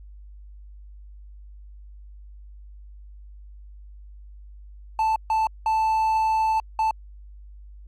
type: tone bursts at uneven times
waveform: triangle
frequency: 880 Hz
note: A5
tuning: in tune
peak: -17 dBFS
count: 4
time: 4.99-5.16 / 5.3-5.47 / 5.66-6.6 / 6.79-6.91 s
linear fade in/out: 2 ms
effects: added 50 Hz sine -41 dBFS peak until 7.87 s + AAC 48 kbps